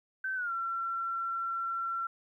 sine tone with pitch glide, 1541 to 1357.1 Hz, G6 to E6, -30 to +50 cents, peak -31 dBFS, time 0.24-2.07 s, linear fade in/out 5 ms, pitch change -220 cents, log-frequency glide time 0.35-0.52 s, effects 12-bit

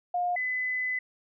sine tone pair in turn, 711 / 2011 Hz, F5 / B6, +31 / +31 cents, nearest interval octave + tritone, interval 1800 cents, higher second, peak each -25 / -27 dBFS, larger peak first, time 0.14-0.36 / 0.36-0.99 s, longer second, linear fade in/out 5 ms, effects none

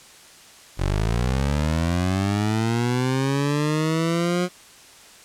20% pulse linear sweep, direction up, 44.39 to 181 Hz, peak -15 dBFS, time 0.77-4.49 s, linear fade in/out 50 ms, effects white hiss -47 dBFS RMS until 5.24 s + low-pass 9000 Hz 12 dB/octave

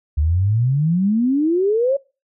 sine exponential sweep, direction up, 71.4 to 566 Hz, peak -14 dBFS, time 0.17-1.97 s, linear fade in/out 10 ms, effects noise-tail reverb RT60 0.3 s tail -24 dB re dry

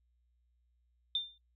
sine tone with exponential decay, 3592 Hz, A7, 35 cents sharp, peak -27 dBFS, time 1.15-1.38 s, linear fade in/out 2 ms, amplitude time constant 50 ms, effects noise-tail reverb RT60 0.1 s tail -17 dB re dry + added 60 Hz sine -70 dBFS peak until 1.55 s

